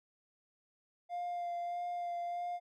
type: tone with vibrato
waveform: triangle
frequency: 700 Hz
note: F5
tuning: 4 cents sharp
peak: -33 dBFS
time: 1.09-2.6 s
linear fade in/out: 50 ms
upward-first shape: sine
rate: 1.6 Hz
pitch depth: 14 cents each way
effects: tanh soft clip ceiling -30 dBFS